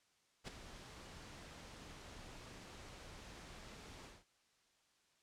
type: noise with ADSR envelope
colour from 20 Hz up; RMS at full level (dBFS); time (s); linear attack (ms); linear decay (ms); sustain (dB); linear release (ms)
pink; -44; 0.44-4.25; 37; 10; -10; 200
effects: white hiss -75 dBFS RMS until 5.22 s + low-pass 7000 Hz 12 dB/octave